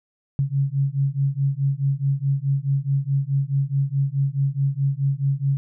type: beating tone pair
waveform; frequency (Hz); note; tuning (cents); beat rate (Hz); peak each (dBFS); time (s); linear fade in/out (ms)
sine; 135.9 / 140.6; C#3 / C#3; -34 / +25; 4.7; -22; 0.39-5.57; 0
effects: none